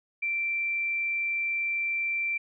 sine tone, 2349 Hz, D7, in tune, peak -26 dBFS, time 0.22-2.38 s, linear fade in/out 10 ms, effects none

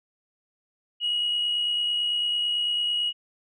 sine tone with amplitude modulation, 2900 Hz, F#7, 35 cents flat, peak -20 dBFS, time 1-3.13 s, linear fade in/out 50 ms, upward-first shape sine, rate 69 Hz, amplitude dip 35%, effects tanh soft clip ceiling -19 dBFS

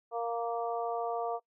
harmonic tone, 233.1 Hz, A#3, in tune, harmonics 2 / 3 / 4 / 5, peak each -35 / -34 / -41 / -41 dBFS, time 0.11-1.4 s, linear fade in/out 50 ms, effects noise-tail reverb RT60 0.1 s tail -21 dB re dry

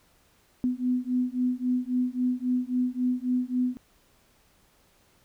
sine beating tone pair, 248.6 / 252.3 Hz, B3 / B3, +12 / +37 cents, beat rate 3.7 Hz, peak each -27 / -27 dBFS, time 0.64-3.77 s, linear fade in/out 0 ms, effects pink hiss -63 dBFS RMS until 5.24 s

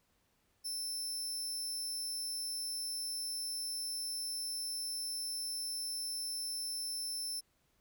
25% pulse tone, 5320 Hz, E8, 15 cents sharp, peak -32 dBFS, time 0.64-7.41 s, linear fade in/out 20 ms, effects pink hiss -75 dBFS RMS until 7.8 s

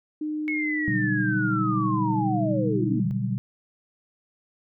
sine tone with pitch glide, 304.8 to 313 Hz, D#4 to D#4, -36 to +10 cents, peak -26 dBFS, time 0.21-3 s, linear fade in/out 5 ms, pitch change +46 cents, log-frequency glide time 1.17-1.58 s
sine linear sweep, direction down, 2205 to 126.5 Hz, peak -26 dBFS, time 0.48-3.11 s, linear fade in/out 0 ms
sine chord, G major seventh, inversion first, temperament just, 122.5 / 147 / 183.75 / 196 Hz, B2 / D3 / F#3 / G3, -14 / +2 / -12 / 0 cents, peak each -27 / -33 / -33 / -28 dBFS, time 0.88-3.38 s, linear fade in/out 0 ms
effects none

